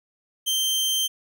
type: tone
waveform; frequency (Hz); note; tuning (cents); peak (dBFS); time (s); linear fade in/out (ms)
sawtooth; 3136; G7; 0; -18; 0.46-1.08; 20
effects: none